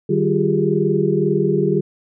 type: tone cluster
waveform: sine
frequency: 152.9 / 193.2 / 349.6 / 393 / 415 Hz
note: D#3 / G3 / F4 / G4 / G#4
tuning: -30 / -25 / +2 / +4 / -1 cents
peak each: -21 dBFS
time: 0.09-1.81 s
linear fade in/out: 10 ms
effects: none